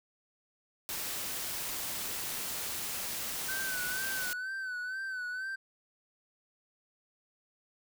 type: noise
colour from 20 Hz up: white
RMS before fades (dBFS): -37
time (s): 0.89-4.33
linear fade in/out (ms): 0
type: tone with vibrato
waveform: triangle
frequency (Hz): 1517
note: F#6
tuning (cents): +43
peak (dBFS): -33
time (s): 3.48-5.56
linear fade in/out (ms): 10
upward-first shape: sine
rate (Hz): 2.1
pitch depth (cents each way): 59
effects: none